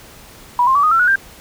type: tone with pitch steps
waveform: sine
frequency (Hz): 975 / 1057.1 / 1146.2 / 1242.7 / 1347.4 / 1460.8 / 1583.9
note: B5 / C6 / D6 / D#6 / E6 / F#6 / G6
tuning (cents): -23 / +17 / -42 / -3 / +38 / -23 / +17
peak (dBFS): -10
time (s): 0.59-1.157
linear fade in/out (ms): 2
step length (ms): 81
effects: pink hiss -41 dBFS RMS until 1.4 s